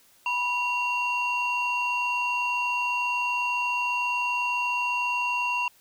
sine tone pair together, 979 / 2754 Hz, B5 / F7, -15 / -25 cents, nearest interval octave + tritone, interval 1790 cents, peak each -25 dBFS, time 0.26-5.68 s, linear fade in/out 2 ms, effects tanh soft clip ceiling -20 dBFS + white hiss -59 dBFS RMS until 5.8 s

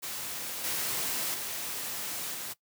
white noise with level steps, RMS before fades -37 / -32 / -36 / -38 dBFS, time 0.02-2.54 s, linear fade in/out 20 ms, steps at 0.64 / 1.34 / 2.34 s, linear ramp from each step 2 ms, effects noise-tail reverb RT60 0.1 s tail -19 dB re dry + high-pass 100 Hz 12 dB/octave

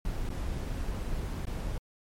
brown noise with dropouts, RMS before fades -33 dBFS, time 0.05-1.78 s, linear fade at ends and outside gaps 2 ms, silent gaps 0.291-0.302 / 1.454-1.469 s, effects MP3 64 kbps

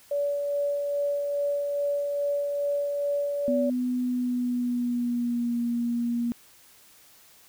sine tone with tremolo, 573 Hz, D5, 43 cents flat, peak -23 dBFS, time 0.11-3.7 s, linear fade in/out 5 ms, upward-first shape sine, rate 2.4 Hz, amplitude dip 30%
sine tone with pitch glide, 249.3 to 237.2 Hz, B3 to A#3, +16 to +30 cents, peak -24 dBFS, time 3.48-6.32 s, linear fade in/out 0 ms, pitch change -86 cents, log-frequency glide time 4.03-5.58 s
effects white hiss -55 dBFS RMS until 7.48 s

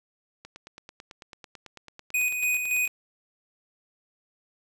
click train, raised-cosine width 0.2 ms, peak -26 dBFS, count 23, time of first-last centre 0.45-2.876 s, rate 9.07 Hz
square tone with tremolo, 2491 Hz, D#7, 1 cent sharp, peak -23 dBFS, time 2.14-2.88 s, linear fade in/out 5 ms, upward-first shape square, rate 3.5 Hz, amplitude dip 45%
effects none

